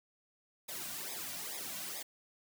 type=noise with flanger; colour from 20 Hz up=white; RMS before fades=-42 dBFS; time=0.68-2.03 s; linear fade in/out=10 ms; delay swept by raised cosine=0.68 to 2.38 ms; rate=2.3 Hz; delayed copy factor=-1; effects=none